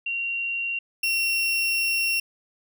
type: tone pair in turn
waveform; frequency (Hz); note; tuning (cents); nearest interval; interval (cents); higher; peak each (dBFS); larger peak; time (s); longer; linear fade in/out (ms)
sine / 35% pulse; 2756 / 2731; F7 / F7; -24 / -39; unison; 15; first; -25 / -20; second; 0.06-0.79 / 1.03-2.2; second; 5
effects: none